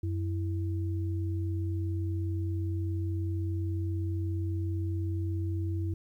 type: tone pair together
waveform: sine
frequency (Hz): 92.49 / 329.6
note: F#2 / E4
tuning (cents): 0 / 0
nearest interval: octave + minor seventh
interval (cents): 2200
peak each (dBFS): -29 / -38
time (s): 0.03-5.94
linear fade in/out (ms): 5
effects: 11-bit